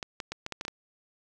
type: clicks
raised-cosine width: 0.2 ms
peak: -17 dBFS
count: 8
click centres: 0.028 / 0.202 / 0.32 / 0.464 / 0.523 / 0.611 / 0.651 / 0.681 s
effects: none